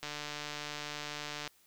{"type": "click train", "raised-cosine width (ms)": 0.2, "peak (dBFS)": -22, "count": 215, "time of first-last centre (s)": [0.03, 1.476], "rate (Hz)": 148, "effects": ["white hiss -66 dBFS RMS until 1.66 s"]}